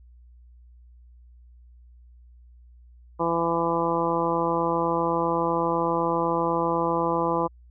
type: harmonic tone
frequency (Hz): 167.9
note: E3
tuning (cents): +32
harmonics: 1 / 2 / 3 / 4 / 5 / 6 / 7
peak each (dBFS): -32 / -28 / -27 / -33 / -30 / -27 / -32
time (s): 3.19-7.48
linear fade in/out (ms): 20
effects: added 60 Hz sine -48 dBFS peak until 7.7 s